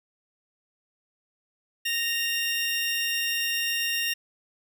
30% pulse tone pair together, 1853.5 / 2784 Hz, A#6 / F7, -10 / -6 cents, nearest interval perfect fifth, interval 704 cents, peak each -27 / -24 dBFS, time 1.85-4.14 s, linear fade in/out 10 ms, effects none

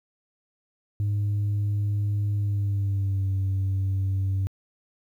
sine tone with pitch glide, 102.7 to 96.38 Hz, G#2 to G2, -19 to -29 cents, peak -20 dBFS, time 1-4.47 s, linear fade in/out 0 ms, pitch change -110 cents, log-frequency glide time 2.34-3.3 s, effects tanh soft clip ceiling -21 dBFS + 10-bit

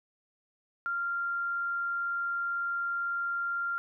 sine tone, 1389 Hz, F6, 10 cents flat, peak -29 dBFS, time 0.86-3.78 s, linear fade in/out 0 ms, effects none

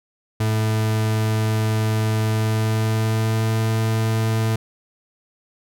40% pulse tone with pitch glide, 109.3 to 111.21 Hz, A2 to A2, -11 to +19 cents, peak -17 dBFS, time 0.4-4.56 s, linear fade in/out 5 ms, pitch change +30 cents, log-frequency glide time 2.27-3.57 s, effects none

